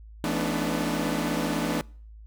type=tone cluster; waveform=sawtooth; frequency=167.2 / 217.6 / 249.3 / 286.4 / 302.1 Hz; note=E3 / A3 / B3 / D4 / D4; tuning=+25 / -19 / +16 / -43 / +49 cents; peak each=-28 dBFS; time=0.24-1.81 s; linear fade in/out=0 ms; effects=noise-tail reverb RT60 0.5 s tail -26 dB re dry + added 54 Hz sine -43 dBFS peak until 2.26 s